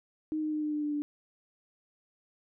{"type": "tone with pitch steps", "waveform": "sine", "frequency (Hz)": [310.2, 307.3, 304.5, 301.7, 298.9, 296.2, 293.5], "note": ["D#4", "D#4", "D#4", "D4", "D4", "D4", "D4"], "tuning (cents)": [-5, -21, -37, 47, 31, 15, -1], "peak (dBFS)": -29, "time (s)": [0.32, 1.02], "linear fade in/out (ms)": 0, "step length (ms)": 100, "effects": []}